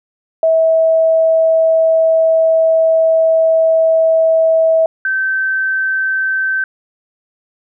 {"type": "tone pair in turn", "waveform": "sine", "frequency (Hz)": [648, 1546.1], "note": ["E5", "G6"], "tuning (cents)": [-30, -24], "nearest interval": "octave + minor third", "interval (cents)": 1506, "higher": "second", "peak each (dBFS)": [-8, -13], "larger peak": "first", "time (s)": [[0.43, 4.86], [5.05, 6.64]], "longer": "first", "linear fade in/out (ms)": 2, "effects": []}